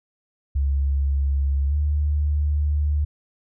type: tone with pitch glide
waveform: sine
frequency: 69.3 to 73.85 Hz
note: C#2 to D2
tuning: 0 to +10 cents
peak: -18 dBFS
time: 0.55-3.05 s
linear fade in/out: 10 ms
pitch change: +110 cents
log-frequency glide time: 1.68-1.74 s
effects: none